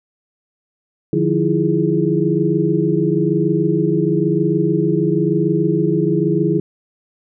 sine tone cluster, 149.9 / 176.4 / 319.9 / 340.9 / 415.8 Hz, D3 / F3 / D#4 / F4 / G#4, +36 / +18 / +48 / -42 / +2 cents, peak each -20 dBFS, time 1.13-6.6 s, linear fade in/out 2 ms, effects none

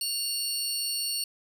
25% pulse tone pair together, 2794 / 4435 Hz, F7 / C#8, 0 / 0 cents, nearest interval minor sixth, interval 800 cents, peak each -33 / -24 dBFS, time 0.01-1.24 s, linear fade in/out 2 ms, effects none

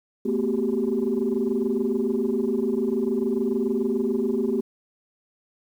sine tone cluster, 222 / 248.9 / 378.3 / 398.8 Hz, A3 / B3 / F#4 / G4, +16 / +14 / +38 / +30 cents, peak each -26 dBFS, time 0.25-4.61 s, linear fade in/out 10 ms, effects tanh soft clip ceiling -14 dBFS + 9-bit

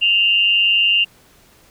sine tone with amplitude modulation, 2791 Hz, F7, 2 cents flat, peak -9 dBFS, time 0.01-1.05 s, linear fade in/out 20 ms, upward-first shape sine, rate 202 Hz, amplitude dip 60%, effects pink hiss -51 dBFS RMS until 1.7 s

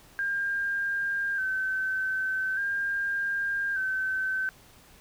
sine tone with vibrato, 1568 Hz, G6, in tune, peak -26 dBFS, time 0.19-4.49 s, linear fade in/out 0 ms, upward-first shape square, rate 0.42 Hz, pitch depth 38 cents each way, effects pink hiss -55 dBFS RMS until 5 s

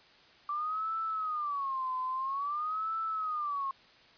sine tone with vibrato, 1163 Hz, D6, 17 cents flat, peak -31 dBFS, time 0.49-3.71 s, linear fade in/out 2 ms, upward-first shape sine, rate 0.5 Hz, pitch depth 220 cents each way, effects white hiss -59 dBFS RMS until 4.17 s + resampled to 11025 Hz

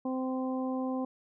harmonic tone, 259.1 Hz, C4, 17 cents flat, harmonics 1 / 2 / 3 / 4, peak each -31 / -37 / -41 / -43 dBFS, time 0.05-1.05 s, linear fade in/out 5 ms, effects none

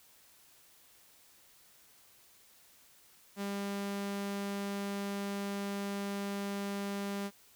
sawtooth tone, 200 Hz, G3, 35 cents sharp, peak -31 dBFS, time 3.36-7.31 s, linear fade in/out 50 ms, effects white hiss -62 dBFS RMS until 7.55 s

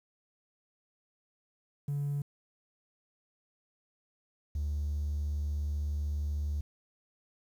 triangle tone pair in turn, 143 / 73.64 Hz, D3 / D2, -46 / +5 cents, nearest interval major seventh, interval 1149 cents, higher first, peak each -27 dBFS, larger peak neither, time 1.88-2.22 / 4.55-6.61 s, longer second, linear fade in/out 5 ms, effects tanh soft clip ceiling -26 dBFS + 10-bit

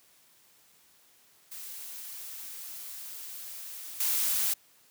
blue noise with level steps, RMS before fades -42 / -28 dBFS, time 1.51-4.54 s, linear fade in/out 10 ms, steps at 4 s, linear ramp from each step 5 ms, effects white hiss -62 dBFS RMS until 4.9 s + high-pass 80 Hz 12 dB/octave

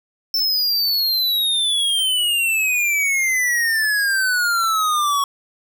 square exponential sweep, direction down, 5360 to 1110 Hz, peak -17 dBFS, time 0.34-5.24 s, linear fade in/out 2 ms, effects none

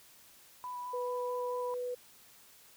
sine tone with vibrato, 989 Hz, B5, 2 cents sharp, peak -38 dBFS, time 0.64-1.74 s, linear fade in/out 0 ms, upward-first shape square, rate 4.6 Hz, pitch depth 10 cents each way
sine tone, 493.9 Hz, B4, in tune, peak -34 dBFS, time 0.93-1.95 s, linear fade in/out 10 ms
effects white hiss -59 dBFS RMS until 2.76 s

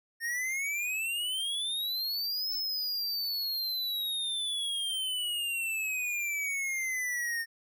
square exponential two-way sweep, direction up then down, 1822 to 5274 to 1822 Hz, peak -31 dBFS, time 0.2-7.46 s, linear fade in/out 50 ms, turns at 2.53 s, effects none

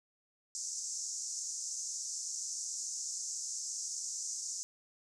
white band-pass noise, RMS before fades -40 dBFS, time 0.55-4.63 s, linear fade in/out 0 ms, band 5700 to 7400 Hz, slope 48 dB/octave, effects none

